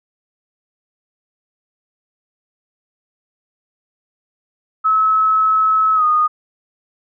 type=tone with pitch glide; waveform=sine; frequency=1293 to 1233.2 Hz; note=E6 to D#6; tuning=-34 to -16 cents; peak=-11 dBFS; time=4.84-6.28 s; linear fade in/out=20 ms; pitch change=-82 cents; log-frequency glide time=5.95-6.04 s; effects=none